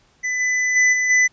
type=tone with level steps; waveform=square; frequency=2001 Hz; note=B6; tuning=22 cents sharp; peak=-21 / -18 / -13 / -18 / -13 dBFS; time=0.23-1.28 s; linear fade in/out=20 ms; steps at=0.39 / 0.75 / 0.92 / 1.09 s; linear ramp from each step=20 ms; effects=pink hiss -58 dBFS RMS until 1.32 s + resampled to 16000 Hz